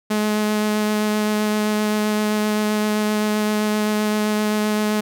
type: tone with vibrato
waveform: sawtooth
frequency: 212.1 Hz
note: G#3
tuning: 37 cents sharp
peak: -14 dBFS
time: 0.1-5.01 s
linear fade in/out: 10 ms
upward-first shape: sine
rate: 7.7 Hz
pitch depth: 9 cents each way
effects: none